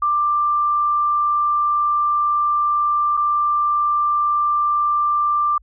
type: tone with dropouts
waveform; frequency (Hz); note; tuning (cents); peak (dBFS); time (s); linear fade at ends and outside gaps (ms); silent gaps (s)
sine; 1183; D6; +12; -15; 0.02-5.58; 5; 3.17-3.173
effects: added 50 Hz sine -48 dBFS peak until 5.62 s